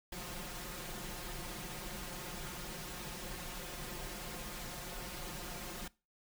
pink noise with comb filter, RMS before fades -44 dBFS, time 0.12-5.88 s, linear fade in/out 5 ms, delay 5.6 ms, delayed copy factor +1, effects noise-tail reverb RT60 0.3 s tail -22 dB re dry

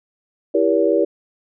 sine chord, E diminished seventh, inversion none, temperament just, 329.6 / 395.6 / 474.7 / 569.6 Hz, E4 / G4 / Bb4 / Db5, 0 / +16 / +31 / +47 cents, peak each -19 dBFS, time 0.54-1.05 s, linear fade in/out 10 ms, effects none

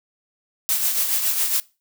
blue noise with tremolo, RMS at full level -19 dBFS, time 0.69-1.6 s, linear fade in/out 0 ms, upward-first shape triangle, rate 7.2 Hz, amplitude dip 55%, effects noise-tail reverb RT60 0.3 s tail -22 dB re dry

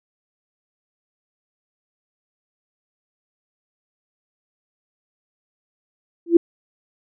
sine tone with exponential growth, 338.9 Hz, E4, 48 cents sharp, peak -3 dBFS, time 6.26-6.37 s, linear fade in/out 5 ms, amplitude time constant 23 ms, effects none

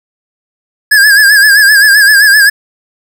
square tone with vibrato, 1661.2 Hz, G#6, in tune, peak -3 dBFS, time 0.91-2.5 s, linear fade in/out 10 ms, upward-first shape sine, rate 7.7 Hz, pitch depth 80 cents each way, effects none

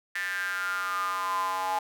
square tone with high-pass filter sweep, 93.5 Hz, F#2, 19 cents sharp, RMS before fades -30 dBFS, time 0.15-1.79 s, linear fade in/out 5 ms, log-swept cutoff 1800 to 850 Hz, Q 9, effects none

